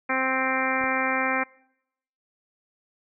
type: harmonic tone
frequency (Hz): 262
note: C4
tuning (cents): +2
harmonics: 1 / 2 / 3 / 4 / 5 / 6 / 7 / 8 / 9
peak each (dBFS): -31 / -31 / -31 / -31 / -31 / -31 / -31 / -31 / -31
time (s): 0.09-1.44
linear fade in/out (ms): 10
type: clicks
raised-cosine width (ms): 2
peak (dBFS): -32 / -28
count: 2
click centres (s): 0.813 / 0.84
effects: noise-tail reverb RT60 0.8 s tail -25 dB re dry